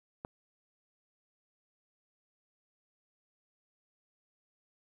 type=click; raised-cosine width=1 ms; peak=-25 dBFS; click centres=0.249 s; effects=10-bit